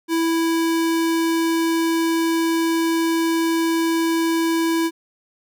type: tone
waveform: square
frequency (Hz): 329.6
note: E4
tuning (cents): 0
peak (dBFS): -18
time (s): 0.08-4.91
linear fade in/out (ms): 50
effects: none